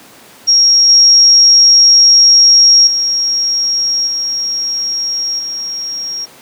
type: tone with level steps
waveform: sine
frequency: 5590 Hz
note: F8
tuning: 1 cent sharp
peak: -5 / -3 / -11 / -14 / -18 dBFS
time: 0.47-6.26 s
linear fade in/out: 20 ms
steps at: 0.89 / 2.87 / 4.07 / 5.39 s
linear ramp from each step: 2 ms
effects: pink hiss -39 dBFS RMS until 6.41 s + high-pass 200 Hz 12 dB/octave